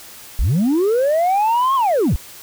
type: linear two-way sweep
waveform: sine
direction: up then down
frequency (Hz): 34.5 to 1100 to 34.5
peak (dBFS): -11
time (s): 0.39-2.16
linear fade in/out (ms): 0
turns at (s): 1.75
effects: tanh soft clip ceiling -12 dBFS + white hiss -39 dBFS RMS until 2.42 s